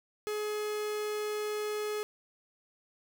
45% pulse tone, 422.3 Hz, G#4, 29 cents sharp, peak -32 dBFS, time 0.27-2.03 s, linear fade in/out 0 ms, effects none

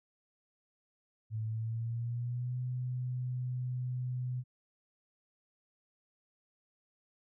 sine tone with pitch glide, 110 to 125.63 Hz, A2 to B2, 0 to +30 cents, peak -33 dBFS, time 1.3-4.44 s, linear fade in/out 50 ms, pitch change +230 cents, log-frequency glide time 1.45-2.58 s, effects none

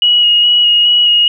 sine tone with vibrato, 2897 Hz, F#7, 37 cents flat, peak -6 dBFS, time 0.02-1.28 s, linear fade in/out 2 ms, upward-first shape square, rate 2.4 Hz, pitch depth 12 cents each way, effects none

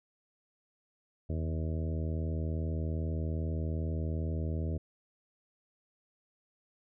harmonic tone with a mistuned harmonic, 80 Hz, D#2, 49 cents sharp, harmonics 1 / 2 / 3 / 4 / 5 / 6 / 7 / 8, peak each -32 / -38 / -42 / -44 / -46 / -48 / -49 / -50 dBFS, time 1.29-4.78 s, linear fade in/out 10 ms, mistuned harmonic 1, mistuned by +53 cents, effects none

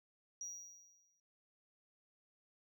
triangle tone with exponential decay, 5760 Hz, F#8, 47 cents flat, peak -38 dBFS, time 0.41-1.2 s, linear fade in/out 2 ms, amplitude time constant 170 ms, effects tanh soft clip ceiling -40 dBFS

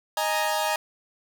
sawtooth chord, D# suspended fourth, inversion none, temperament equal, 622.3 / 830.6 / 932.3 Hz, D#5 / G#5 / A#5, 0 / 0 / 0 cents, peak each -24 dBFS, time 0.17-0.76 s, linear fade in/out 2 ms, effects none

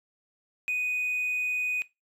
triangle tone, 2489 Hz, D#7, in tune, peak -24 dBFS, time 0.68-1.82 s, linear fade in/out 0 ms, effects noise-tail reverb RT60 0.2 s tail -19 dB re dry + tanh soft clip ceiling -20 dBFS

